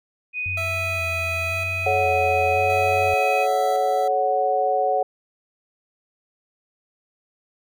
sine tone with pitch glide, 2489 to 2522 Hz, D#7 to D#7, 0 to +23 cents, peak -24 dBFS, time 0.33-3.47 s, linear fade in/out 50 ms, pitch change +23 cents, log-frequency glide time 0.61-3.26 s
sine tone with vibrato, 90.2 Hz, F#2, 44 cents flat, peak -29 dBFS, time 0.46-3.14 s, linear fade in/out 0 ms, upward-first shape square, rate 0.95 Hz, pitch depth 49 cents each way
25% pulse tone with tremolo, 659.3 Hz, E5, in tune, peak -25 dBFS, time 0.57-4.08 s, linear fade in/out 5 ms, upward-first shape square, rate 0.47 Hz, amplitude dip 40%
sine chord, F# minor, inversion first, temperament equal with one note detuned, 430.2 / 554.4 / 740 Hz, A4 / C#5 / F#5, -39 / 0 / 0 cents, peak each -26 / -23 / -20 dBFS, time 1.86-5.03 s, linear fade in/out 5 ms
effects none

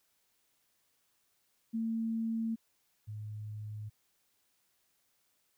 sine tone pair in turn, 225.7 / 106.31 Hz, A3 / G#2, +44 / +41 cents, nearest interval octave + minor second, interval 1303 cents, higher first, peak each -31 / -39 dBFS, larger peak first, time 1.73-2.56 / 3.07-3.9 s, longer neither, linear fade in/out 20 ms, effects white hiss -75 dBFS RMS until 5.57 s

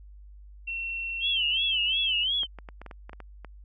sine tone with pitch glide, 2715 to 2651 Hz, F7 to E7, -50 to +9 cents, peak -30 dBFS, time 0.67-2.24 s, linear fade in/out 10 ms, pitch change -41 cents, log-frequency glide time 1.4-1.75 s
sine tone with vibrato, 3102 Hz, G7, 19 cents flat, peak -24 dBFS, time 1.2-2.47 s, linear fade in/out 50 ms, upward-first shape sine, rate 2.8 Hz, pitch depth 150 cents each way
clicks, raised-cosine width 0.5 ms, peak -27 dBFS, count 10, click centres 2.433 / 2.587 / 2.688 / 2.816 / 2.863 / 2.912 / 3.095 / 3.132 / 3.203 / 3.447 s
effects added 50 Hz sine -45 dBFS peak until 3.64 s

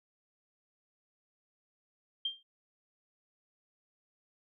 sine tone with exponential decay, 3179 Hz, G7, 24 cents sharp, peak -28 dBFS, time 2.25-2.43 s, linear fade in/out 5 ms, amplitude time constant 37 ms, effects none

